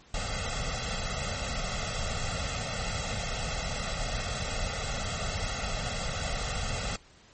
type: noise with comb filter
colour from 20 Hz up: pink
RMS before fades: -32 dBFS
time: 0.14-6.96 s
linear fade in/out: 2 ms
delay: 1.5 ms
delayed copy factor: +0.95
effects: pink hiss -57 dBFS RMS until 7.33 s + MP3 32 kbps